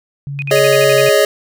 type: tone with pitch glide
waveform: sine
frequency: 140.8 to 136.32 Hz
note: C#3 to C#3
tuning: +27 to -29 cents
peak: -21 dBFS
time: 0.27-1.09 s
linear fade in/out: 0 ms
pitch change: -56 cents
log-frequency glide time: 0.42-0.97 s
type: tone bursts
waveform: sine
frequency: 2489 Hz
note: D#7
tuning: in tune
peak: -20 dBFS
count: 9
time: 0.39-1.093 s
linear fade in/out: 0 ms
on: 31 ms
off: 53 ms
type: chord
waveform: square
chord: Ab suspended fourth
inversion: none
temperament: equal with one note detuned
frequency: 415.3 / 559.2 / 622.3 Hz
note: Ab4 / Db5 / Eb5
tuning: 0 / +15 / 0 cents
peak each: -14 / -14 / -14 dBFS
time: 0.51-1.25 s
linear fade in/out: 2 ms
effects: none